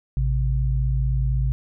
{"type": "tone pair together", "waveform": "sine", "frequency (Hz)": [55, 130.81], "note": ["A1", "C3"], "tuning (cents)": [0, 0], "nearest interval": "octave + minor third", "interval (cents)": 1500, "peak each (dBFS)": [-20, -23], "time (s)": [0.17, 1.52], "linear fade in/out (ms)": 0, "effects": []}